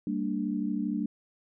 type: chord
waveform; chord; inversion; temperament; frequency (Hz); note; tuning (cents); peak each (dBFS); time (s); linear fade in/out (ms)
sine; G minor; none; equal with one note detuned; 196 / 228.7 / 293.7; G3 / Bb3 / D4; 0 / -33 / 0; -32; 0.07-1.06; 2
effects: none